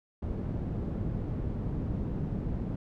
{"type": "low-pass noise", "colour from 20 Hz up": "white", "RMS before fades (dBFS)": -33, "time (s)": [0.22, 2.76], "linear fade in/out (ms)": 5, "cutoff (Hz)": 180, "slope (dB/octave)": 12, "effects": []}